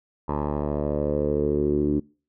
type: tone with low-pass filter sweep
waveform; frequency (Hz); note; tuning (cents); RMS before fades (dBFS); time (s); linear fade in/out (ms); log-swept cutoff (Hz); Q
10% pulse; 73.6; D2; +4; -24; 0.28-2; 10; 910 to 310; 4.7
effects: noise-tail reverb RT60 0.4 s tail -26 dB re dry